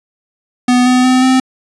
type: tone with pitch steps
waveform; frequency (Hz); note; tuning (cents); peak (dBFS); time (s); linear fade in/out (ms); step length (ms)
square; 248 / 251.8 / 255.6 / 259.4; B3 / B3 / C4 / C4; +7 / +34 / -40 / -15; -8; 0.68-1.4; 5; 180
effects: resampled to 22050 Hz